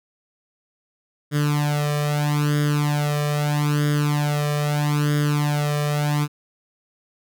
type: tone with flanger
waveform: sawtooth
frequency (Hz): 147.5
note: D3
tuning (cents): +8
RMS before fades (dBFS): -21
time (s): 1.31-6.28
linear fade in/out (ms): 50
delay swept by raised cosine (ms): 0.59 to 1.69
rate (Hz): 0.78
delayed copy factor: +0.85
effects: none